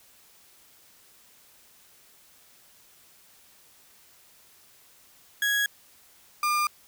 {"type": "tone pair in turn", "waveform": "35% pulse", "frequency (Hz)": [1661, 1202], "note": ["G#6", "D6"], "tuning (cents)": [0, 40], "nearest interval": "tritone", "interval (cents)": 560, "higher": "first", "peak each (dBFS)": -21, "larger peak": "neither", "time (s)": [[5.42, 5.66], [6.43, 6.67]], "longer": "neither", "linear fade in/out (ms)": 2, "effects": ["white hiss -57 dBFS RMS until 6.87 s"]}